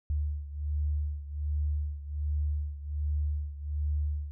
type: beating tone pair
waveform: sine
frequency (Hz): 73.7 / 75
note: D2 / D2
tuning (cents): +7 / +37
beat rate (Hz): 1.3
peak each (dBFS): -30 / -34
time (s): 0.1-4.31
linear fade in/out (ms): 0
effects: none

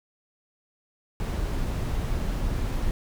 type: noise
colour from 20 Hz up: brown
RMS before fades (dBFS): -27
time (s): 1.2-2.91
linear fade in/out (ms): 0
effects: none

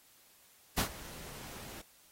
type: noise with ADSR envelope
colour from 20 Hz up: pink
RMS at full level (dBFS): -29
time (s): 0.77-1.82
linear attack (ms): 14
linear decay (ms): 95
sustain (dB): -19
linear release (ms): 11
effects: white hiss -63 dBFS RMS until 2.11 s + AAC 48 kbps

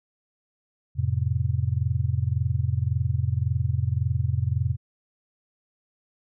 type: chord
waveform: sine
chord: F major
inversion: none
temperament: just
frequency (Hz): 87.31 / 109.13 / 130.96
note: F2 / A2 / C3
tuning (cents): 0 / -14 / +2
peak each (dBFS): -26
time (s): 0.95-4.77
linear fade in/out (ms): 50
effects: none

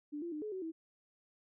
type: tone with pitch steps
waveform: sine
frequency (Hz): 294.8 / 342.5 / 302.9 / 425.6 / 376 / 324.5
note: D4 / F4 / D#4 / G#4 / F#4 / E4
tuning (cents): +7 / -34 / -46 / +42 / +28 / -27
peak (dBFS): -38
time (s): 0.12-0.72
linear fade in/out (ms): 20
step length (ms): 100
effects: none

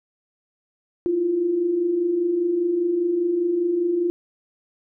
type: tone pair together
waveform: sine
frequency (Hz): 323.5 / 348.5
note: E4 / F4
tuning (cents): -32 / -4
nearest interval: minor second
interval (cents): 128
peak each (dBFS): -29 / -19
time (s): 1.06-4.1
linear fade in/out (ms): 0
effects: none

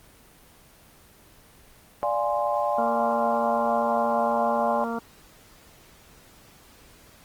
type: chord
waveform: sine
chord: D half-diminished seventh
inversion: none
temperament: equal with one note detuned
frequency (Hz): 587.3 / 698.5 / 828.2 / 1046.5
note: D5 / F5 / Ab5 / C6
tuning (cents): 0 / 0 / -5 / 0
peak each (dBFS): -26 / -29 / -27 / -29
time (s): 2.03-4.84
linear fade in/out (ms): 0
type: harmonic tone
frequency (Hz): 231.4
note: A#3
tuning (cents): -13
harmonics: 1 / 2 / 3 / 4 / 5 / 6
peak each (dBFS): -30 / -33 / -35 / -36 / -37 / -38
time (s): 2.78-4.99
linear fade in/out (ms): 5
effects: pink hiss -53 dBFS RMS until 7.24 s + Opus 24 kbps

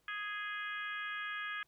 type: harmonic tone with a mistuned harmonic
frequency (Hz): 415.3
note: G#4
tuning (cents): 0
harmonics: 3 / 4 / 5 / 6 / 7 / 8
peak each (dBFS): -44 / -40 / -47 / -48 / -53 / -51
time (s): 0.08-1.63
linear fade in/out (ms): 2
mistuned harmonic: 8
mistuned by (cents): -29
effects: pink hiss -75 dBFS RMS until 1.67 s

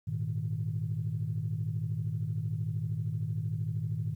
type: chord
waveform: sine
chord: Ab suspended second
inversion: none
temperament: just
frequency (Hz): 103.83 / 116.8 / 155.74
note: Ab2 / Bb2 / Eb3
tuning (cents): 0 / +4 / +2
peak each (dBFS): -34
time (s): 0.07-4.15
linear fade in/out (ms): 10
effects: tanh soft clip ceiling -22 dBFS + 11-bit

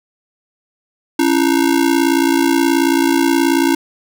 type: ring-modulated tone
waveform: square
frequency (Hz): 305.9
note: D#4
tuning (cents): -29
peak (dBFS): -9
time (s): 1.19-3.75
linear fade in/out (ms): 2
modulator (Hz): 29.3
effects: none

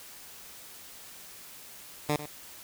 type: tone with echo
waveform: 10% pulse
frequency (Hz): 148.7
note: D3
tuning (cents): +22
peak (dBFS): -17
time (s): 2.09-2.16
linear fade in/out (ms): 2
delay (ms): 97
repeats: 1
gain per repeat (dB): -13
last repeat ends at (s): 2.257
effects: white hiss -48 dBFS RMS until 2.63 s

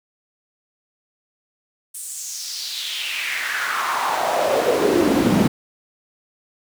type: noise with high-pass filter sweep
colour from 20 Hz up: brown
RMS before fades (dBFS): -21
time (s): 1.94-5.48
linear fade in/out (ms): 10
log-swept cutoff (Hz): 9400 to 200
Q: 3.5
effects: none

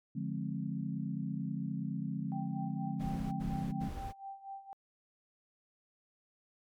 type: chord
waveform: sine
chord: D half-diminished seventh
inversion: none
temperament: just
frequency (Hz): 146.83 / 176.2 / 211.4 / 264.3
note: D3 / F3 / Ab3 / C4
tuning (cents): 0 / +16 / +31 / +18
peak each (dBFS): -39 / -39 / -39 / -42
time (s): 0.15-3.89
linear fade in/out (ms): 10
type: tone with tremolo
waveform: sine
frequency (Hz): 784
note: G5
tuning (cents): 0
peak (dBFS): -40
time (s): 2.32-4.73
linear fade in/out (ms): 0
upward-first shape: sine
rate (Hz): 4.2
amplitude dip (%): 80
type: noise bursts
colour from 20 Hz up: brown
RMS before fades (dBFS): -42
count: 3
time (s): 2.99-4.128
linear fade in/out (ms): 20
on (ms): 330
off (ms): 74
effects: MP3 96 kbps

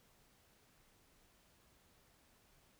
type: silence
effects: pink hiss -70 dBFS RMS until 2.79 s

